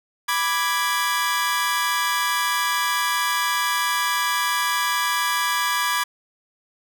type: chord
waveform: sawtooth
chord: G# diminished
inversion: first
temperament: equal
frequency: 987.8 / 1174.7 / 1661.2 Hz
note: B5 / D6 / G#6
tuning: 0 / 0 / 0 cents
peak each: -21 dBFS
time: 0.28-6.04 s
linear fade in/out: 10 ms
effects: none